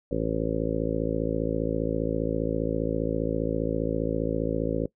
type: harmonic tone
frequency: 55 Hz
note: A1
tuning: in tune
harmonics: 1 / 2 / 3 / 4 / 5 / 6 / 7 / 8 / 9 / 10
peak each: -34 / -36 / -33 / -37 / -31 / -36 / -34 / -35 / -31 / -34 dBFS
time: 0.11-4.86 s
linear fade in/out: 5 ms
effects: noise-tail reverb RT60 0.1 s tail -21 dB re dry